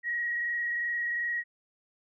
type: tone with frequency modulation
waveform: sine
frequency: 1900 Hz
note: A#6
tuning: 33 cents sharp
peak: -28 dBFS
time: 0.03-1.44 s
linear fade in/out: 50 ms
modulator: 22.7 Hz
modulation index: 1
effects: none